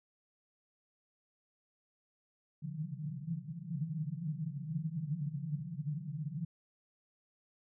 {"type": "band-pass noise", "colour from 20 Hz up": "pink", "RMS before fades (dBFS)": -39, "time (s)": [2.62, 6.45], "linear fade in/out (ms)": 5, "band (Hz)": [140, 170], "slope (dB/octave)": 96, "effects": []}